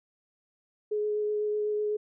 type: tone with vibrato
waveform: sine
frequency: 421.1 Hz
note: G#4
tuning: 24 cents sharp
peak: -26 dBFS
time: 0.91-1.97 s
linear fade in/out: 10 ms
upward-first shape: sine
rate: 8 Hz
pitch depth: 10 cents each way
effects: none